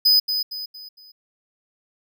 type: tone with echo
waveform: square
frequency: 5000 Hz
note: D#8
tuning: 8 cents sharp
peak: -13 dBFS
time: 0.05-0.2 s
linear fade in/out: 10 ms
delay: 230 ms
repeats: 4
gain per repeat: -8 dB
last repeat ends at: 1.12 s
effects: none

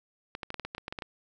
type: clicks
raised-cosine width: 0.3 ms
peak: -20 dBFS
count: 12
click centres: 0.351 / 0.432 / 0.504 / 0.543 / 0.597 / 0.65 / 0.749 / 0.781 / 0.881 / 0.925 / 0.988 / 1.022 s
effects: none

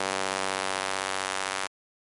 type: tone with high-pass filter sweep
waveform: sawtooth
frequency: 95.7 Hz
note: G2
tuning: 41 cents flat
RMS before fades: -30 dBFS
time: 0-1.67 s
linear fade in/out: 5 ms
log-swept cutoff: 590 to 1000 Hz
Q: 0.79
effects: MP3 48 kbps

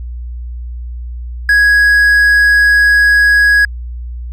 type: tone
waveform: triangle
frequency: 1662 Hz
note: G#6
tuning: 1 cent sharp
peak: -4 dBFS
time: 1.49-3.65 s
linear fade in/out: 2 ms
effects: added 60 Hz sine -21 dBFS peak until 4.32 s

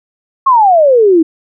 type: exponential sweep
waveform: sine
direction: down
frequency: 1111 to 311.1 Hz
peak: -4 dBFS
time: 0.46-1.23 s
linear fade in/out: 10 ms
effects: none

